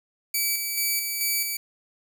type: tone with tremolo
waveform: 5% pulse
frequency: 2300 Hz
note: D7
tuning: 37 cents flat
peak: -13 dBFS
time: 0.34-1.57 s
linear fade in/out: 5 ms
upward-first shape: square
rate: 2.3 Hz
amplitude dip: 40%
effects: none